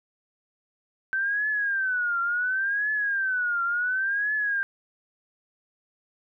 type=tone with vibrato; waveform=sine; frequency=1540 Hz; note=G6; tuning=31 cents flat; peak=-23 dBFS; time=1.13-4.63 s; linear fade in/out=0 ms; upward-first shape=triangle; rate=0.7 Hz; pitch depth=200 cents each way; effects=none